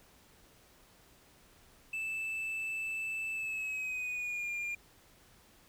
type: tone with pitch glide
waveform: triangle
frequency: 2637 to 2404 Hz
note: E7 to D7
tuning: 0 to +40 cents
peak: -33 dBFS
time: 1.93-4.75 s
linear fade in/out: 5 ms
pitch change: -160 cents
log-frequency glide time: 3.33-4.51 s
effects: pink hiss -62 dBFS RMS until 5.68 s